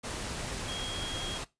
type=tone in noise; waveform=sine; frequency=3271 Hz; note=G#7; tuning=27 cents flat; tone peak=-38 dBFS; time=0.67-1.39 s; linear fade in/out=20 ms; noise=pink; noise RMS=-37 dBFS; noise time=0.03-1.45 s; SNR=-4 dB; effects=noise-tail reverb RT60 0.2 s tail -18 dB re dry + resampled to 22050 Hz